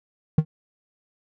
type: tone with exponential decay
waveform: triangle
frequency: 155.56 Hz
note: D#3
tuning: in tune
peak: -7 dBFS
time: 0.38-0.45 s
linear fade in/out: 5 ms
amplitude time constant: 15 ms
effects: none